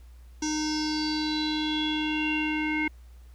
square tone with low-pass filter sweep, 306.8 Hz, D#4, 24 cents flat, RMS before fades -28 dBFS, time 0.42-2.88 s, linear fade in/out 5 ms, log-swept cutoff 6000 to 2200 Hz, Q 8.5, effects added 60 Hz sine -46 dBFS peak until 3.34 s + pink hiss -64 dBFS RMS until 3.34 s

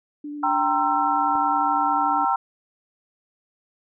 sine tone with vibrato, 293.7 Hz, D4, in tune, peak -30 dBFS, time 0.24-2.25 s, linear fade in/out 5 ms, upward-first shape square, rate 11 Hz, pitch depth 10 cents each way
sine chord, C dominant seventh, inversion second, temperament equal with one note detuned, 784 / 932.3 / 1046.5 / 1337.7 Hz, G5 / Bb5 / C6 / E6, 0 / 0 / 0 / +25 cents, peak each -23 / -23 / -28 / -24 dBFS, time 0.43-2.36 s, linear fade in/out 5 ms
click, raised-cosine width 1 ms, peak -22 dBFS, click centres 1.354 s
effects none

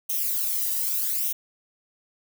violet noise with flanger, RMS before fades -26 dBFS, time 0.09-1.33 s, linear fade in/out 10 ms, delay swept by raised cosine 0.32 to 1.05 ms, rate 0.81 Hz, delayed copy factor +0.7, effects none

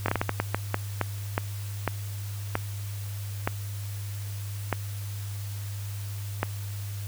slowing click train, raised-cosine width 0.5 ms, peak -9 dBFS, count 16, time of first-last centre 0.06-6.431 s, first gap 23 ms, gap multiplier 1.36, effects added 101 Hz sine -32 dBFS peak until 7.07 s + white hiss -45 dBFS RMS until 7.07 s

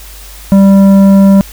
sine tone with tanh clipping, 196 Hz, G3, in tune, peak -3 dBFS, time 0.52-1.41 s, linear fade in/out 0 ms, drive 10 dB, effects added 50 Hz sine -30 dBFS peak until 1.52 s + white hiss -33 dBFS RMS until 1.52 s

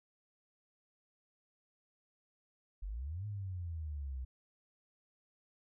sine exponential two-way sweep, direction up then down, 43.53 to 106.4 to 62.6 Hz, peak -38 dBFS, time 2.82-4.25 s, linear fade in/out 10 ms, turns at 3.26 s, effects none

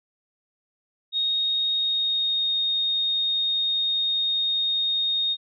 sine tone with pitch glide, 3729 to 3705 Hz, A#7 to A#7, 0 to -11 cents, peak -21 dBFS, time 1.12-5.37 s, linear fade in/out 50 ms, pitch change -11 cents, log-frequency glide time 1.73-2.55 s, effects none

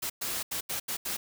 white noise bursts at uneven times, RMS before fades -33 dBFS, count 6, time 0.02-0.1 / 0.21-0.43 / 0.51-0.61 / 0.69-0.8 / 0.88-0.97 / 1.05-1.17 s, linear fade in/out 10 ms, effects none

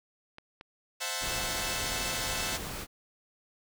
clicks, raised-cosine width 0.3 ms, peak -29 dBFS, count 4, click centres 0.384 / 0.611 / 1.975 / 2.114 s
5% pulse chord, F# half-diminished seventh, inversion second, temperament equal, 523.3 / 659.3 / 740 / 880 Hz, C5 / E5 / F#5 / A5, 0 / 0 / 0 / 0 cents, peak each -26 dBFS, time 1-2.58 s, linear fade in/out 20 ms
pink noise, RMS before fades -38 dBFS, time 1.2-2.87 s, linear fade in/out 50 ms
effects none

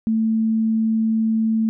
sine tone, 222.1 Hz, A3, 16 cents sharp, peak -16 dBFS, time 0.07-1.69 s, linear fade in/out 0 ms, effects none

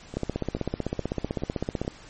two click trains, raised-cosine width 2 ms, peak -22 / -13 dBFS, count 5 / 28, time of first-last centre 0.14-1.849 / 0.17-1.879 s, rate 2.34 / 15.8 Hz, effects pink hiss -48 dBFS RMS until 2.09 s + MP3 32 kbps

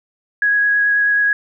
sine tone with vibrato, 1661.2 Hz, G#6, in tune, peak -12 dBFS, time 0.42-1.33 s, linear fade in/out 2 ms, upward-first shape sine, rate 9.3 Hz, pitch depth 10 cents each way, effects none

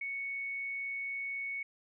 sine tone, 2219 Hz, C#7, 1 cent sharp, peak -35 dBFS, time 0.01-1.63 s, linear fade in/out 5 ms, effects none

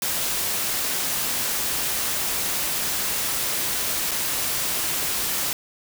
white noise with dropouts, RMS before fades -25 dBFS, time 0.02-5.53 s, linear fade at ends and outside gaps 1 ms, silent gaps 4.11-4.115 s, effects none

